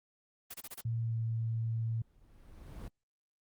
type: noise bursts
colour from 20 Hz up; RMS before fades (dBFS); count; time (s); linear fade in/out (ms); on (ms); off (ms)
white; -43; 5; 0.5-0.814; 10; 42; 26
type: tone with pitch glide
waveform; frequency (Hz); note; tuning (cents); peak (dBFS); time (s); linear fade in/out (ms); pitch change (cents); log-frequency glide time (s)
sine; 115 to 113.55; A#2 to A#2; -23 to -45; -31; 0.85-2.02; 5; -22; 1-1.18
type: noise with exponential growth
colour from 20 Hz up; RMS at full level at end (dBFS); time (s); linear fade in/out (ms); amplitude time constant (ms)
brown; -41; 1.63-2.88; 1; 270
effects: Opus 24 kbps